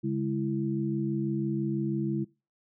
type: tone cluster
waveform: sine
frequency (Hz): 140.3 / 206.4 / 332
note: C#3 / G#3 / E4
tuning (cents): +21 / -10 / +12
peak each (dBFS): -31 / -31 / -31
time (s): 0.03-2.25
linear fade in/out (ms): 20
effects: noise-tail reverb RT60 0.3 s tail -23 dB re dry